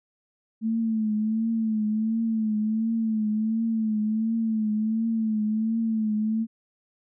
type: tone with vibrato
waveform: sine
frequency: 220 Hz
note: A3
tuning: in tune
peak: -22 dBFS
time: 0.61-6.47 s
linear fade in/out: 50 ms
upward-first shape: triangle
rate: 1.4 Hz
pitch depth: 68 cents each way
effects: none